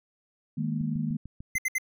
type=chord; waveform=sine; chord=D# suspended fourth; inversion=none; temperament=equal; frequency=155.56 / 207.7 / 233.1 Hz; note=D#3 / G#3 / A#3; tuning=0 / 0 / 0 cents; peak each=-30 / -33 / -31 dBFS; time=0.57-1.17 s; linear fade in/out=10 ms
type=click train; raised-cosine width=5 ms; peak=-29 dBFS; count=6; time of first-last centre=0.81-1.554 s; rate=6.72 Hz
type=tone bursts; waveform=square; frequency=2067 Hz; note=C7; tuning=22 cents flat; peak=-25 dBFS; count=3; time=1.55-1.783 s; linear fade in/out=5 ms; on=33 ms; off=67 ms
effects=none